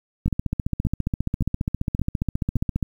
two click trains, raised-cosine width 5 ms, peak -12 / -10 dBFS, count 5 / 39, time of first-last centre 0.28-2.566 / 0.26-2.828 s, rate 1.75 / 14.8 Hz, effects 8-bit

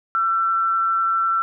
sine tone with amplitude modulation, 1344 Hz, E6, 33 cents sharp, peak -15 dBFS, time 0.15-1.42 s, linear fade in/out 0 ms, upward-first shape sine, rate 185 Hz, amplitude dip 40%, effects none

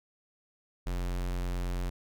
square tone, 44.58 Hz, F1, 36 cents sharp, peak -31 dBFS, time 0.86-1.9 s, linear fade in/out 10 ms, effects none

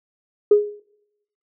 sine tone with exponential decay, 415.2 Hz, G#4, in tune, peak -6 dBFS, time 0.51-0.8 s, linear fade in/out 5 ms, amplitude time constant 63 ms, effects noise-tail reverb RT60 0.9 s tail -25 dB re dry + tanh soft clip ceiling -2 dBFS

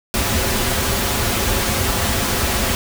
pink noise with comb filter, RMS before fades -19 dBFS, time 0.14-2.75 s, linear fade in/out 0 ms, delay 6.5 ms, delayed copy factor -0.55, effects none

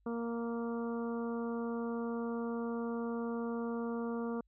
harmonic tone, 233.1 Hz, A#3, in tune, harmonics 1 / 2 / 3 / 4 / 5 / 6, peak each -36 / -39 / -49 / -49 / -48 / -53 dBFS, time 0.06-4.41 s, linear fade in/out 5 ms, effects added 50 Hz sine -68 dBFS peak until 4.47 s

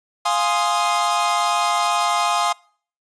45% pulse chord, F minor seventh, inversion none, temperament equal, 698.5 / 830.6 / 1046.5 / 1244.5 Hz, F5 / Ab5 / C6 / Eb6, 0 / 0 / 0 / 0 cents, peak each -23 dBFS, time 0.25-2.53 s, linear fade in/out 10 ms, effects noise-tail reverb RT60 0.5 s tail -25 dB re dry + resampled to 22050 Hz

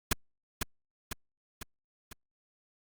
pink noise with echo, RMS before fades -25 dBFS, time 0.11-0.13 s, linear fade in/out 5 ms, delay 500 ms, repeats 4, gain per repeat -5 dB, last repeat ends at 2.13 s, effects Opus 48 kbps

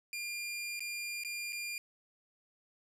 sawtooth tone with dropouts, 2400 Hz, D7, 37 cents sharp, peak -34 dBFS, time 0.13-1.78 s, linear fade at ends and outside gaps 1 ms, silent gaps 0.794-0.805 / 1.236-1.248 / 1.524-1.529 s, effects resampled to 32000 Hz

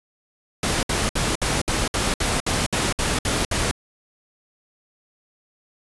pink noise bursts, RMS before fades -22 dBFS, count 12, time 0.63-3.712 s, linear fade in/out 2 ms, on 200 ms, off 62 ms, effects resampled to 24000 Hz

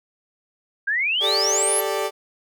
sine exponential sweep, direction up, 1568 to 11690 Hz, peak -19 dBFS, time 0.87-1.81 s, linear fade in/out 10 ms
30% pulse chord, G suspended second, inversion none, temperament equal, 392 / 440 / 587.3 Hz, G4 / A4 / D5, 0 / 0 / 0 cents, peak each -24 dBFS, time 1.2-2.11 s, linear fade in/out 50 ms
effects none

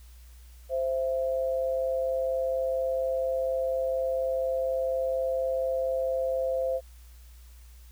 sine tone pair together, 523.3 / 667.5 Hz, C5 / E5, 0 / +22 cents, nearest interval major third, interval 422 cents, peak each -26 / -32 dBFS, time 0.69-6.81 s, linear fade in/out 50 ms, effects added 60 Hz sine -47 dBFS peak until 7.91 s + white hiss -60 dBFS RMS until 7.91 s

